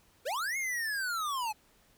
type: linear two-way sweep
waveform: square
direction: up then down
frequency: 435.5 to 2185 to 828 Hz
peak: -32 dBFS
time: 0.25-1.53 s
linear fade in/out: 20 ms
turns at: 0.57 s
effects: pink hiss -65 dBFS RMS until 1.97 s